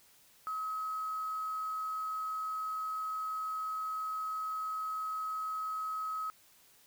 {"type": "tone with quantisation", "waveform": "sine", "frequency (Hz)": 1277, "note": "D#6", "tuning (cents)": 45, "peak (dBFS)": -34, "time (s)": [0.47, 6.3], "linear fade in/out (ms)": 0, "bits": 9, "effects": ["white hiss -63 dBFS RMS until 6.86 s"]}